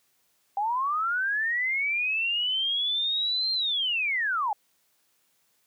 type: linear two-way sweep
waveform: sine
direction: up then down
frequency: 784 to 4192 to 784 Hz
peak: -24 dBFS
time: 0.57-4.53 s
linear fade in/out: 2 ms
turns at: 3.52 s
effects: white hiss -69 dBFS RMS until 5.66 s + high-pass 100 Hz 12 dB/octave